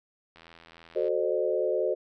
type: click train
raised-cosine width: 0.3 ms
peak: -34 dBFS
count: 61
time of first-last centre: 0.36-1.081 s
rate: 83.2 Hz
type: chord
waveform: sine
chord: F# diminished seventh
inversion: none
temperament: equal with one note detuned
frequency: 370 / 440 / 523.3 / 607.3 Hz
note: F#4 / A4 / C5 / Eb5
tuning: 0 / 0 / 0 / -42 cents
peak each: -30 / -30 / -29 / -30 dBFS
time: 0.95-1.95 s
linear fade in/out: 20 ms
effects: none